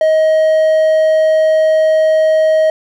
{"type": "tone", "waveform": "triangle", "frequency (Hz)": 630, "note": "D#5", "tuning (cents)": 21, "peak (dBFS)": -6, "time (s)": [0.01, 2.7], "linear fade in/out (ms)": 2, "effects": []}